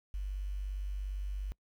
sine tone with quantisation, 48.67 Hz, G1, 12 cents flat, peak -34 dBFS, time 0.14-1.52 s, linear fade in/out 0 ms, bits 10, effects noise-tail reverb RT60 0.1 s tail -25 dB re dry

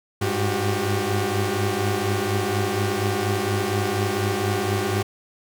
sawtooth tone cluster, 99.9 / 104.1 / 363.6 / 392.4 Hz, G2 / G#2 / F#4 / G4, +33 / +5 / -30 / +2 cents, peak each -23 dBFS, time 0.21-5.03 s, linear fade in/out 10 ms, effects none

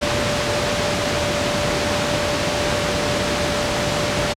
sine tone in noise, 587.3 Hz, D5, in tune, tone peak -24 dBFS, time 0.01-4.34 s, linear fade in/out 20 ms, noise pink, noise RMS -20 dBFS, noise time 0.01-4.34 s, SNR -7 dB, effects high-pass 80 Hz 12 dB/octave + low-pass 6000 Hz 12 dB/octave

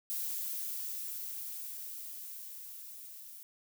violet noise with level ramp, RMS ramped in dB -36 to -50 dBFS, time 0.1-3.43 s, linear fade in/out 0 ms, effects none

